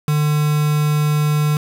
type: tone with quantisation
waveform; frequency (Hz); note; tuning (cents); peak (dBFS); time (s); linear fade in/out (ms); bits
triangle; 150; D3; +37; -12; 0.08-1.57; 2; 4
effects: none